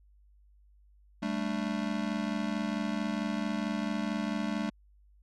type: chord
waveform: square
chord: G suspended second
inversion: none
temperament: just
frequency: 196 / 220.5 / 294 Hz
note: G3 / A3 / D4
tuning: 0 / +4 / +2 cents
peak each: -36 / -34 / -37 dBFS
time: 1.22-4.7 s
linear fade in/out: 10 ms
effects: added 50 Hz sine -58 dBFS peak until 5.22 s + low-pass 5000 Hz 12 dB/octave